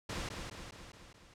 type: noise with echo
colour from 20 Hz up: pink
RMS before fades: -39 dBFS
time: 0.09-0.29 s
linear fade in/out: 5 ms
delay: 210 ms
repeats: 5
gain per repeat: -4 dB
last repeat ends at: 1.34 s
effects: low-pass 7000 Hz 12 dB/octave